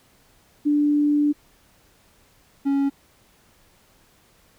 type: tone pair in turn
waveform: sine / triangle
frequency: 293.7 / 277.8 Hz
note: D4 / C#4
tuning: 0 / +4 cents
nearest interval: minor second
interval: 96 cents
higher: first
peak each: -16 dBFS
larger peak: neither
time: 0.65-1.33 / 2.65-2.9 s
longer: first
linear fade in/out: 20 ms
effects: pink hiss -58 dBFS RMS until 4.58 s